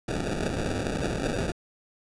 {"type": "noise with sample-and-hold", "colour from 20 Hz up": "blue", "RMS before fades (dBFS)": -29, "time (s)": [0.08, 1.52], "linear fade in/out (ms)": 5, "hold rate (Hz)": 1050, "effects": ["resampled to 22050 Hz"]}